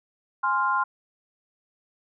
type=chord; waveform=sine; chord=F minor; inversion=first; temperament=equal; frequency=830.6 / 1046.5 / 1396.9 Hz; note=Ab5 / C6 / F6; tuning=0 / 0 / 0 cents; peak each=-29 / -23 / -26 dBFS; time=0.43-0.84 s; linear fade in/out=10 ms; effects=none